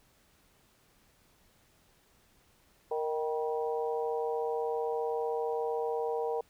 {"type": "harmonic tone with a mistuned harmonic", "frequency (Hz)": 155.56, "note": "D#3", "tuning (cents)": 0, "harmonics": [3, 4, 5, 6], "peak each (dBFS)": [-31, -40, -37, -41], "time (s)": [2.91, 6.41], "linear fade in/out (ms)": 5, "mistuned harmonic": 6, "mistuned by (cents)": 58, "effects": ["pink hiss -66 dBFS RMS until 6.49 s"]}